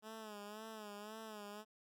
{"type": "tone with vibrato", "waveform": "10% pulse", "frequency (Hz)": 213.1, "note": "G#3", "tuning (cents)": 45, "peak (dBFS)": -40, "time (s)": [0.02, 1.65], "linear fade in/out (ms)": 50, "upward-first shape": "sine", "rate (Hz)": 1.9, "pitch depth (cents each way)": 76, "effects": []}